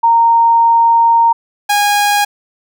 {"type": "tone pair in turn", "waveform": ["sine", "sawtooth"], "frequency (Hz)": [925, 821], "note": ["A#5", "G#5"], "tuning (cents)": [-14, -20], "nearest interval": "major second", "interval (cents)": 206, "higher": "first", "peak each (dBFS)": -6, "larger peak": "neither", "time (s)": [[0.03, 1.33], [1.69, 2.25]], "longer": "first", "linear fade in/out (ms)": 10, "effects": []}